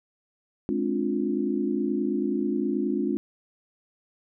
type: chord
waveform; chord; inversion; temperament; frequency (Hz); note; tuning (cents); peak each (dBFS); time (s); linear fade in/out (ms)
sine; D half-diminished seventh; second; just; 211.4 / 264.3 / 293.7 / 352.4; Ab3 / C4 / D4 / F4; +31 / +18 / 0 / +16; -29; 0.69-3.17; 0
effects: none